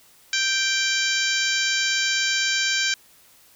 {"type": "harmonic tone", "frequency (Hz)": 784, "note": "G5", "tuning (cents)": 0, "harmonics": [2, 3, 4, 5, 6, 7, 8, 9], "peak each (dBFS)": [-25, -27, -28, -29, -30, -30, -31, -32], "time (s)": [0.33, 2.94], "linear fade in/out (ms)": 2, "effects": ["white hiss -54 dBFS RMS until 3.55 s"]}